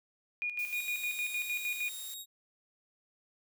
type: tone with tremolo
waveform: sine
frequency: 2440 Hz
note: D#7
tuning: 34 cents flat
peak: -31 dBFS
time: 0.42-1.89 s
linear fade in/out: 0 ms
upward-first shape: square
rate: 6.5 Hz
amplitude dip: 60%
type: noise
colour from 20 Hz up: blue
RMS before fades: -47 dBFS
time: 0.59-2.14 s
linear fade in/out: 0 ms
type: tone with vibrato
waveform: 15% pulse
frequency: 3767 Hz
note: A#7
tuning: 17 cents sharp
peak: -35 dBFS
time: 0.72-2.26 s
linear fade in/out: 50 ms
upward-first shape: triangle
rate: 1.4 Hz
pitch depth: 15 cents each way
effects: none